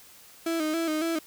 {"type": "tone with vibrato", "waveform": "35% pulse", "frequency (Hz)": 320, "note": "D#4", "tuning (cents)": 49, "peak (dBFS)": -24, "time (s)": [0.46, 1.19], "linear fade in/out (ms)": 5, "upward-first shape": "square", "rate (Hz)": 3.6, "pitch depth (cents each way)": 58, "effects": ["white hiss -52 dBFS RMS until 1.26 s"]}